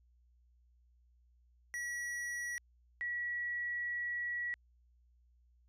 square / sine tone pair in turn, 1930 / 1930 Hz, B6 / B6, -40 / -40 cents, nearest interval unison, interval 0 cents, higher neither, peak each -38 / -35 dBFS, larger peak second, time 1.74-2.58 / 3.01-4.54 s, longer second, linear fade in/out 0 ms, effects added 60 Hz sine -65 dBFS peak until 5.68 s + low-pass 10000 Hz 12 dB/octave

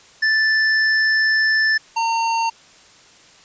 square tone pair in turn, 1758 / 913.7 Hz, A6 / A#5, -2 / -35 cents, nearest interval major seventh, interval 1133 cents, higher first, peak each -15 / -18 dBFS, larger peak first, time 0.22-1.78 / 1.96-2.5 s, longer first, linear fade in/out 10 ms, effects white hiss -48 dBFS RMS until 3.44 s + resampled to 16000 Hz

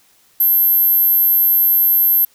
sine tone, 12690 Hz, G9, 20 cents sharp, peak -10 dBFS, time 0.4-2.25 s, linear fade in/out 5 ms, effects white hiss -54 dBFS RMS until 2.34 s

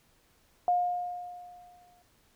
sine tone with exponential decay, 712 Hz, F5, 33 cents sharp, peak -21 dBFS, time 0.68-2.02 s, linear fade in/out 1 ms, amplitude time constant 290 ms, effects pink hiss -66 dBFS RMS until 2.35 s

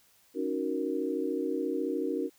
sine chord, D# minor seventh, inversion third, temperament equal, 277.2 / 311.1 / 370 / 466.2 Hz, C#4 / D#4 / F#4 / A#4, 0 / 0 / 0 / 0 cents, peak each -34 dBFS, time 0.34-2.3 s, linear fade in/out 50 ms, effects white hiss -64 dBFS RMS until 2.38 s

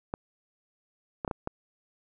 clicks, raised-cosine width 1 ms, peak -17 dBFS, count 5, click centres 0.139 / 1.248 / 1.278 / 1.312 / 1.474 s, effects none

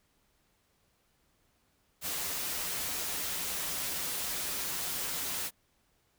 white noise with comb filter, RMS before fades -35 dBFS, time 2.01-5.51 s, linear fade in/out 50 ms, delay 9 ms, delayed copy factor -0.5, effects pink hiss -72 dBFS RMS until 6.18 s

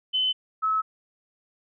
sine tone pair in turn, 3038 / 1293.7 Hz, F#7 / E6, +45 / -33 cents, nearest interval octave + minor third, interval 1478 cents, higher first, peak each -21 / -21 dBFS, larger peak neither, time 0.13-0.33 / 0.62-0.82 s, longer neither, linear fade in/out 20 ms, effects none

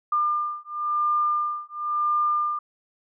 sine beating tone pair, 1200 / 1200.96 Hz, D6 / D6, +37 / +38 cents, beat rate 0.96 Hz, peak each -25 dBFS, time 0.12-2.59 s, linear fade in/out 5 ms, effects none

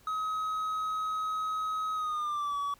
triangle tone with pitch glide, 1271 to 1138.9 Hz, D#6 to C#6, +36 to +46 cents, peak -28 dBFS, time 0.07-2.74 s, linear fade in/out 2 ms, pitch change -190 cents, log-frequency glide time 1.94-2.58 s, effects pink hiss -61 dBFS RMS until 2.79 s

